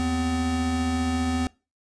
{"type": "tone pair together", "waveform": "square", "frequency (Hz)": [79.6, 253.6], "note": ["D#2", "B3"], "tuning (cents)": [40, 46], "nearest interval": "octave + minor sixth", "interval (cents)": 2006, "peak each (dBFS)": [-29, -25], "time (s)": [0, 1.47], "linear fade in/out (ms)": 0, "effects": ["noise-tail reverb RT60 0.3 s tail -23 dB re dry", "resampled to 22050 Hz"]}